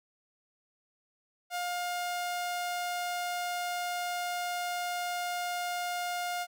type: tone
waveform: sawtooth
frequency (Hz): 709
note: F5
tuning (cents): +26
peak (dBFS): -28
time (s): 1.5-6.47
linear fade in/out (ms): 50
effects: none